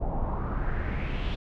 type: noise with low-pass filter sweep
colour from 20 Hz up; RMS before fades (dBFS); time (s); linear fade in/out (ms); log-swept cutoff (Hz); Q
brown; -29; 0-1.36; 20; 680 to 3500; 3.3
effects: none